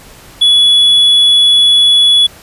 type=tone; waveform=triangle; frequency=3400 Hz; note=G#7; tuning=40 cents sharp; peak=-3 dBFS; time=0.41-2.27 s; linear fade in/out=10 ms; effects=pink hiss -37 dBFS RMS until 2.42 s + resampled to 32000 Hz